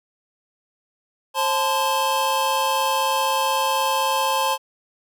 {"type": "tone cluster", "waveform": "square", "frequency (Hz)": [535, 873, 1030, 3234], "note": ["C5", "A5", "C6", "G#7"], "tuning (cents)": [38, -14, -28, -47], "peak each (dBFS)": [-27, -23, -24, -32], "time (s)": [1.34, 4.58], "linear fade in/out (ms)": 50, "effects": []}